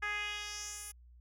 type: tone with band-pass filter sweep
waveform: 10% pulse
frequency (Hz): 415.3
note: G#4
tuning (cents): 0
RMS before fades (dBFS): -40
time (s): 0.02-0.92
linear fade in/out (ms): 10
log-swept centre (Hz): 1700 to 11000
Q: 2.2
effects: added 60 Hz sine -55 dBFS peak until 1.2 s